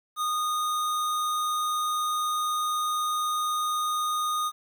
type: tone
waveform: square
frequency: 1232 Hz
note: D#6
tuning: 17 cents flat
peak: -26 dBFS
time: 0.16-4.52 s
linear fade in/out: 50 ms
effects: 10-bit